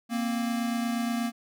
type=tone pair together; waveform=square; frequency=233.2 / 261.6 Hz; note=A#3 / C4; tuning=+1 / 0 cents; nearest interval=major second; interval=199 cents; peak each=-28 / -35 dBFS; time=0.09-1.32 s; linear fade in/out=50 ms; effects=none